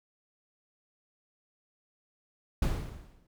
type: noise with exponential decay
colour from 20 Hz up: brown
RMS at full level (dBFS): -25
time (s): 2.62-3.27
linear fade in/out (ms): 5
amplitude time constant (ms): 140
effects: none